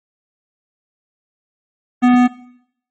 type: tone with hard clipping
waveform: sine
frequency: 247.4 Hz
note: B3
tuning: 3 cents sharp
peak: -10 dBFS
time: 2.02-2.28 s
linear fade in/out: 20 ms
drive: 16 dB
effects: noise-tail reverb RT60 0.7 s tail -18 dB re dry + MP3 32 kbps